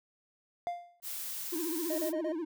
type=tone with exponential decay; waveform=triangle; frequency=698.5 Hz; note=F5; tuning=in tune; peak=-27 dBFS; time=0.67-1 s; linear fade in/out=0 ms; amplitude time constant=71 ms
type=noise; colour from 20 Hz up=blue; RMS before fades=-39 dBFS; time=1.02-2.13 s; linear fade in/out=50 ms
type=tone with vibrato; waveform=triangle; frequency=329.6 Hz; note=E4; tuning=in tune; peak=-31 dBFS; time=1.52-2.45 s; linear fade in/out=10 ms; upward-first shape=sine; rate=15 Hz; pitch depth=130 cents each way
type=tone bursts; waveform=triangle; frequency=622.3 Hz; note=D#5; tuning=in tune; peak=-31 dBFS; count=4; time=1.9-2.324 s; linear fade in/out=5 ms; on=82 ms; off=32 ms
effects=none